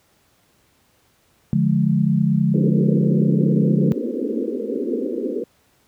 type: chord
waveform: sine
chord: D diminished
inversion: none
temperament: just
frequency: 146.83 / 176.2 / 211.4 Hz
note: D3 / F3 / Ab3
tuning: 0 / +16 / +31 cents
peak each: -19 dBFS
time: 1.53-3.92 s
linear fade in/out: 0 ms
type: band-pass noise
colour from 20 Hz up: pink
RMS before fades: -24 dBFS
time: 2.54-5.44 s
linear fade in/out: 5 ms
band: 220 to 510 Hz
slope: 96 dB/octave
effects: pink hiss -60 dBFS RMS until 5.87 s + high-pass 60 Hz 12 dB/octave